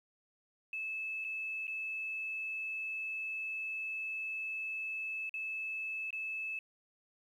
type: tone with dropouts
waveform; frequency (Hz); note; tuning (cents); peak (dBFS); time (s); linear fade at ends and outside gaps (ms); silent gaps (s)
sine; 2610; E7; -18; -36; 0.73-6.59; 2; 1.243-1.247 / 1.67-1.678 / 5.294-5.34 / 6.106-6.128
effects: 11-bit